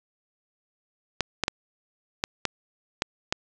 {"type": "clicks", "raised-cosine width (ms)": 0.2, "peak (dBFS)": -6, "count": 7, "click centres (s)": [1.207, 1.437, 1.481, 2.239, 2.453, 3.021, 3.325], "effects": ["resampled to 22050 Hz", "8-bit"]}